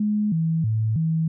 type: tone with pitch steps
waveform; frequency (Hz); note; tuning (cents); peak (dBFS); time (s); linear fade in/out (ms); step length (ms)
sine; 210.1 / 162.6 / 109.9 / 161.3; G#3 / E3 / A2 / E3; +20 / -23 / -2 / -37; -19; 0-1.28; 5; 320
effects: none